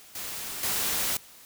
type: noise with level steps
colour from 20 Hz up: white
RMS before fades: -36 / -28 dBFS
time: 0.15-1.17 s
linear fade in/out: 2 ms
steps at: 0.63 s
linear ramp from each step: 2 ms
effects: white hiss -51 dBFS RMS until 1.45 s